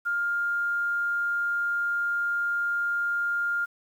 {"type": "tone", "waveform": "sine", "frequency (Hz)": 1405, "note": "F6", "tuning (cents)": 10, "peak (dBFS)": -24, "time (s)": [0.05, 3.66], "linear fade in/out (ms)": 20, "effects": ["9-bit"]}